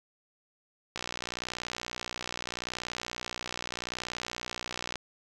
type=click train; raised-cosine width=0.2 ms; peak=-17 dBFS; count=244; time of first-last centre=0.96-4.957 s; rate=60.8 Hz; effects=none